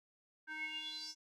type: tone with band-pass filter sweep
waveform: square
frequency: 311.1 Hz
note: D#4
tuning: in tune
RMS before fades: -44 dBFS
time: 0.47-1.15 s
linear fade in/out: 50 ms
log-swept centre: 1600 to 5800 Hz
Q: 9.7
effects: none